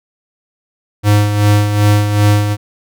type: tone with tremolo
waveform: square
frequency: 103.8 Hz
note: G#2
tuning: in tune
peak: -7 dBFS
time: 1.03-2.57 s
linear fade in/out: 50 ms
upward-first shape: sine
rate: 2.6 Hz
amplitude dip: 55%
effects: none